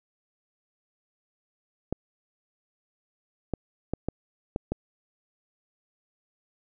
clicks, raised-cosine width 2 ms, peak -14 dBFS, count 6, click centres 1.926 / 3.537 / 3.936 / 4.086 / 4.561 / 4.72 s, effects none

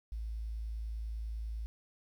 sine tone with quantisation, 55 Hz, A1, in tune, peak -36 dBFS, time 0.12-1.66 s, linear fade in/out 0 ms, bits 11, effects none

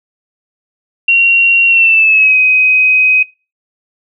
sine tone with pitch glide, 2748 to 2520 Hz, F7 to D#7, -29 to +21 cents, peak -5 dBFS, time 1.08-3.23 s, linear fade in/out 5 ms, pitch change -150 cents, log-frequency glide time 1.67-2.37 s, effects noise-tail reverb RT60 0.3 s tail -23 dB re dry

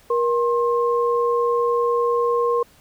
sine tone pair together, 474.7 / 1065 Hz, A#4 / C6, +31 / +30 cents, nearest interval octave + major second, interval 1399 cents, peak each -18 / -22 dBFS, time 0.1-2.63 s, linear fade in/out 5 ms, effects pink hiss -53 dBFS RMS until 2.8 s

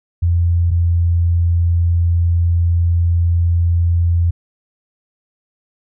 sine tone pair in turn, 85.8 / 85.47 Hz, F2 / F2, -30 / -37 cents, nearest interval unison, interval 7 cents, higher first, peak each -11 dBFS, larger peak neither, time 0.22-0.71 / 0.71-4.31 s, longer second, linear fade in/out 10 ms, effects none

